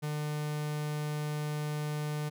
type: tone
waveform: 45% pulse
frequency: 150 Hz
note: D3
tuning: 37 cents sharp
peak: -32 dBFS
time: 0.02-2.3 s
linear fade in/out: 20 ms
effects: none